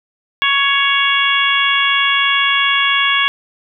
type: harmonic tone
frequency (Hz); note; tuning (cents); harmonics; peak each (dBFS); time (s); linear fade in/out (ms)
557; C#5; +8; 2 / 3 / 4 / 5 / 6; -18 / -18 / -18 / -18 / -18; 0.42-3.28; 0
effects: none